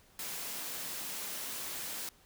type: high-pass noise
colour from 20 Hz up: white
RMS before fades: -40 dBFS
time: 0.19-2.09 s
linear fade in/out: 2 ms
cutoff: 140 Hz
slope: 48 dB/octave
effects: pink hiss -63 dBFS RMS until 2.25 s